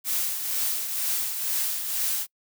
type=noise with tremolo; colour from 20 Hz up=blue; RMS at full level=-25 dBFS; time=0.04-2.27 s; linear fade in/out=50 ms; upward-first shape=triangle; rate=2.1 Hz; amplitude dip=55%; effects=noise-tail reverb RT60 0.1 s tail -26 dB re dry